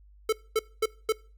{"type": "tone bursts", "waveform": "square", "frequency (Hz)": 439.7, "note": "A4", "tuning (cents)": -1, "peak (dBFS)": -22, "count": 4, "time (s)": [0.29, 1.124], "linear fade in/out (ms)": 5, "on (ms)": 36, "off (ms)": 230, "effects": ["noise-tail reverb RT60 0.4 s tail -22 dB re dry", "added 50 Hz sine -52 dBFS peak until 1.37 s"]}